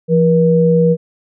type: tone pair together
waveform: sine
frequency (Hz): 169.56 / 479.6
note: E3 / A#4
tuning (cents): +49 / +49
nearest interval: octave + tritone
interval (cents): 1800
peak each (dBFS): -11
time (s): 0.08-0.97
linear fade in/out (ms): 50
effects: none